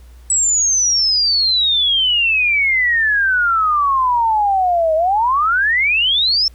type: exponential two-way sweep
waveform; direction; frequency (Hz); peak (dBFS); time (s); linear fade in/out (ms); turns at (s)
sine; down then up; 7930 to 622 to 5460; -12; 0.3-6.48; 2; 4.95
effects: added 60 Hz sine -38 dBFS peak until 6.54 s + pink hiss -53 dBFS RMS until 6.54 s